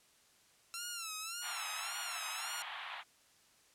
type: tone with vibrato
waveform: 5% pulse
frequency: 1347 Hz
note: E6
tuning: 37 cents sharp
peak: -28 dBFS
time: 0.74-2.62 s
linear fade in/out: 0 ms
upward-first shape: sine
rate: 1.8 Hz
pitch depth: 110 cents each way
type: band-pass noise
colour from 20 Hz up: pink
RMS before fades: -45 dBFS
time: 1.41-3.04 s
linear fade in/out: 50 ms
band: 750 to 3700 Hz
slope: 48 dB/octave
effects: white hiss -67 dBFS RMS until 3.74 s + low-pass 10000 Hz 12 dB/octave